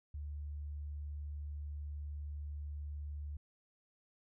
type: tone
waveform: sine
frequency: 73.42 Hz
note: D2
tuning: in tune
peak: -40 dBFS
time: 0.14-3.37 s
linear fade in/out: 5 ms
effects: none